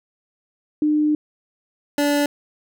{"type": "tone pair in turn", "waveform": ["sine", "25% pulse"], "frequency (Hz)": [301.7, 289.4], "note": ["D4", "D4"], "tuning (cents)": [47, -25], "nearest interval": "minor second", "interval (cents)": 72, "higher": "first", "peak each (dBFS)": [-15, -13], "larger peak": "second", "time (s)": [[0.82, 1.15], [1.98, 2.26]], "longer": "first", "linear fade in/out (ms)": 2, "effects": []}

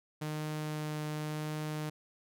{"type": "tone with vibrato", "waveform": "sawtooth", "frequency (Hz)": 152.7, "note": "D#3", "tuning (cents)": -32, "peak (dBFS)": -31, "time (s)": [0.21, 1.9], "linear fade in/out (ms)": 10, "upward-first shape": "triangle", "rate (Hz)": 0.9, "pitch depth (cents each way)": 9, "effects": []}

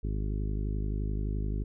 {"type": "harmonic tone", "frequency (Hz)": 51.6, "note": "G#1", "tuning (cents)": -10, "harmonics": [1, 2, 3, 4, 5, 6, 7, 8], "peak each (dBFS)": [-30, -36, -40, -42, -44, -46, -47, -48], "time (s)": [0.03, 1.64], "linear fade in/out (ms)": 10, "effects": []}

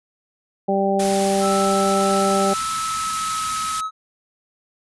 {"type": "harmonic tone", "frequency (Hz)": 196, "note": "G3", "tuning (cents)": 0, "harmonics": [1, 2, 3, 4], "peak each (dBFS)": [-22, -22, -22, -22], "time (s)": [0.68, 2.54], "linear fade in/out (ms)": 10}
{"type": "band-stop noise", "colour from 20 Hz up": "white", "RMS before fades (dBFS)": -27, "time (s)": [0.99, 3.81], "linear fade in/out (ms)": 10, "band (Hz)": [270, 880], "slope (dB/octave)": 96}
{"type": "tone with pitch glide", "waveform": "triangle", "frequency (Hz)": [1318.5, 1283.9], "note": ["E6", "E6"], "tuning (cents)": [0, -46], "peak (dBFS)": -21, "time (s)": [1.4, 3.91], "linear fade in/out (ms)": 50, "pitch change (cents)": -46, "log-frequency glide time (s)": [2.29, 3.5]}
{"effects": ["resampled to 24000 Hz"]}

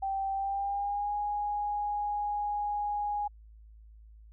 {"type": "tone with pitch glide", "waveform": "sine", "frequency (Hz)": [780, 826.4], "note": ["G5", "G#5"], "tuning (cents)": [-9, -9], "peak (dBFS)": -29, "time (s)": [0.02, 3.28], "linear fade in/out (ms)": 10, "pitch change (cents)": 100, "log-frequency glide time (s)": [0.33, 1.14], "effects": ["added 54 Hz sine -50 dBFS peak until 4.32 s"]}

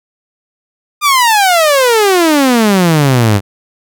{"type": "exponential sweep", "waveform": "sawtooth", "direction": "down", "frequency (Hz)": [1224, 96.2], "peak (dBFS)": -3, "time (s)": [1.01, 3.41], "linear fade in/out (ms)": 50, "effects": []}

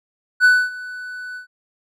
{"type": "tone with ADSR envelope", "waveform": "triangle", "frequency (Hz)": 1492, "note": "F#6", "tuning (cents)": 14, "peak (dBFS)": -6, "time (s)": [0.4, 1.47], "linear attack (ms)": 47, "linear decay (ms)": 250, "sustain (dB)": -21, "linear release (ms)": 110, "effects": []}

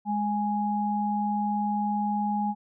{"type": "tone pair together", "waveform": "sine", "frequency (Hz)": [207.7, 830.8], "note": ["G#3", "G#5"], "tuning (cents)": [0, 0], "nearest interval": "2 octaves", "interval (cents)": 2400, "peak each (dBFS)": -27, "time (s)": [0.05, 2.55], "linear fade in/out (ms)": 50, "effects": []}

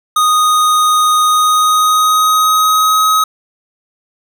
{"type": "tone with pitch glide", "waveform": "square", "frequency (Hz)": [1241, 1267.8], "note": ["D#6", "D#6"], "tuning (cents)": [-5, 32], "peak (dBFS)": -9, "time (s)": [0.16, 3.24], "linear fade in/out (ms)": 5, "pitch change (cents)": 37, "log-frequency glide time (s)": [1.22, 3.03], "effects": []}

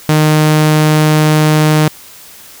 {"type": "tone", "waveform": "sawtooth", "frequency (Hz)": 153.8, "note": "D#3", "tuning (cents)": -20, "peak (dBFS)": -3, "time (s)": [0.09, 1.88], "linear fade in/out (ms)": 0, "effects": ["white hiss -36 dBFS RMS until 2.6 s"]}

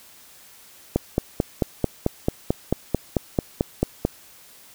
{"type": "click train", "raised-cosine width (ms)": 2, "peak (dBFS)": -5, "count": 15, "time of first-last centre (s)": [0.96, 4.051], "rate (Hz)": 4.53, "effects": ["white hiss -49 dBFS RMS until 4.74 s"]}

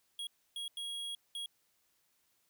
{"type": "tone bursts at uneven times", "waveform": "square", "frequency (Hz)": 3300, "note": "G#7", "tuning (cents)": -12, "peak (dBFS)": -39, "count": 4, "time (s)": [[0.19, 0.27], [0.56, 0.68], [0.77, 1.15], [1.35, 1.46]], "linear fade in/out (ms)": 2, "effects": ["white hiss -75 dBFS RMS until 2.49 s"]}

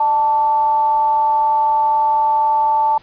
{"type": "tone with frequency modulation", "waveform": "sine", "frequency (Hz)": 882, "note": "A5", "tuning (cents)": 4, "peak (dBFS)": -12, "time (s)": [0, 2.98], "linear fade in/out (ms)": 5, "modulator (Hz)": 272, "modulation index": 0.27, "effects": ["pink hiss -48 dBFS RMS until 3.02 s", "resampled to 11025 Hz"]}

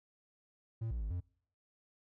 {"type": "tone with pitch steps", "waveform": "triangle", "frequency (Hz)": [113, 58.5, 52.2, 88.6], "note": ["A2", "A#1", "G#1", "F2"], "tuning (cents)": [47, 7, 10, 25], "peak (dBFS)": -33, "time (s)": [0.81, 1.206], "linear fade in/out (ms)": 10, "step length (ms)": 99, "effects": ["noise-tail reverb RT60 0.6 s tail -26 dB re dry"]}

